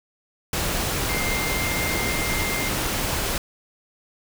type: tone in noise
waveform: sine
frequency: 2104 Hz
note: C7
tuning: 9 cents sharp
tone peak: -28 dBFS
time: 1.09-2.69 s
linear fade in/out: 2 ms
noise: pink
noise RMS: -25 dBFS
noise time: 0.53-3.38 s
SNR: -6 dB
effects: none